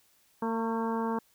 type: harmonic tone with a mistuned harmonic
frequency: 227.1 Hz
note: A#3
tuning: 45 cents flat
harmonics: 1 / 2 / 3 / 4 / 5 / 6 / 7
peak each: -31 / -34 / -43 / -34 / -39 / -46 / -47 dBFS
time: 0.42-1.19 s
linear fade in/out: 5 ms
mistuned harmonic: 5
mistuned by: -37 cents
effects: white hiss -66 dBFS RMS until 1.34 s